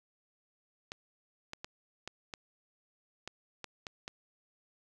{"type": "clicks", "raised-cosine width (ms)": 0.2, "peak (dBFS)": -23, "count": 9, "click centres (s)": [0.919, 1.534, 1.645, 2.076, 2.338, 3.276, 3.643, 3.868, 4.079], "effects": []}